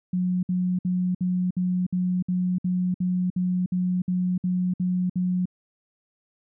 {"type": "tone bursts", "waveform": "sine", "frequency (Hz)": 181.4, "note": "F#3", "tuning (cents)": -34, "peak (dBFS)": -21, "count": 15, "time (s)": [0.13, 5.456], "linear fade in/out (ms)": 5, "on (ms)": 300, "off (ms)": 59, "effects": []}